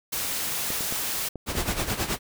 white noise, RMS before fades -29 dBFS, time 0.12-1.29 s, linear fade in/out 10 ms
clicks, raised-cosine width 2 ms, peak -21 dBFS, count 5, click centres 0.704 / 0.808 / 0.924 / 1.357 / 1.553 s
pink noise with tremolo, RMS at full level -25 dBFS, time 1.46-2.19 s, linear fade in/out 50 ms, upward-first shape sine, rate 9.4 Hz, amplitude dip 70%
effects none

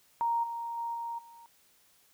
sine tone with level steps, 932.3 Hz, A#5, in tune, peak -26 / -34 / -32 / -34 / -50 dBFS, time 0.21-1.46 s, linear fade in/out 0 ms, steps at 0.43 / 0.77 / 0.94 / 1.18 s, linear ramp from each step 10 ms, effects white hiss -65 dBFS RMS until 2.13 s

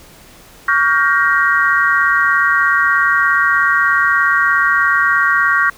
sine chord, G half-diminished seventh, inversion second, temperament just, 1128.9 / 1411.2 / 1568 / 1881.6 Hz, Db6 / F6 / G6 / Bb6, +31 / +18 / 0 / +16 cents, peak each -16 dBFS, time 0.68-5.7 s, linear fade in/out 5 ms, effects pink hiss -42 dBFS RMS until 5.77 s

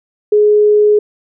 sine tone, 419.3 Hz, G#4, 17 cents sharp, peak -6 dBFS, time 0.32-0.99 s, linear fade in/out 5 ms, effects none

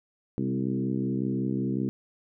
harmonic tone with a mistuned harmonic, 65.41 Hz, C2, in tune, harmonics 2 / 3 / 4 / 5 / 6 / 7, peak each -32 / -30 / -31 / -33 / -38 / -44 dBFS, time 0.38-1.89 s, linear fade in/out 0 ms, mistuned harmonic 3, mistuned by +31 cents, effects none

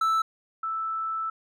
triangle / sine tone pair in turn, 1318.5 / 1318.5 Hz, E6 / E6, 0 / 0 cents, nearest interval unison, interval 0 cents, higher neither, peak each -19 / -27 dBFS, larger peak first, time 0.01-0.22 / 0.63-1.3 s, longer second, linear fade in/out 5 ms, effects none

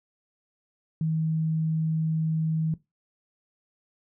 sine tone, 159.3 Hz, D#3, 41 cents sharp, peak -23 dBFS, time 1.01-2.74 s, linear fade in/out 2 ms, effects noise-tail reverb RT60 0.2 s tail -18 dB re dry

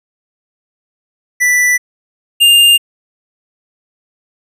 square tone pair in turn, 1975.5 / 2806 Hz, B6 / F7, 0 / +8 cents, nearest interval tritone, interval 608 cents, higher second, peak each -9 / -5 dBFS, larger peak second, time 1.4-1.78 / 2.4-2.78 s, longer neither, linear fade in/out 20 ms, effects resampled to 32000 Hz

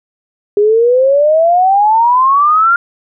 sine exponential sweep, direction up, 404.9 to 1413 Hz, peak -6 dBFS, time 0.57-2.76 s, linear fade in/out 2 ms, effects none

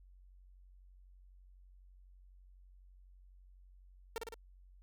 sawtooth tone with echo, 456.2 Hz, A#4, 37 cents flat, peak -33 dBFS, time 4.16-4.18 s, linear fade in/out 0 ms, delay 54 ms, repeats 3, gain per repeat -3 dB, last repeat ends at 4.342 s, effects added 46 Hz sine -57 dBFS peak until 4.82 s

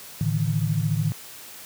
sine chord, A suspended fourth, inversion none, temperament equal with one note detuned, 110 / 146.83 / 160.77 Hz, A2 / D3 / E3, 0 / 0 / -43 cents, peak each -25 dBFS, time 0.21-1.12 s, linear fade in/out 0 ms, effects white hiss -42 dBFS RMS until 1.65 s + high-pass 60 Hz 12 dB/octave

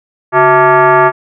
sine tone with frequency modulation, 141.4 Hz, C#3, 35 cents sharp, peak -4 dBFS, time 0.32-1.12 s, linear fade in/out 50 ms, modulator 513 Hz, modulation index 2.7, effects none

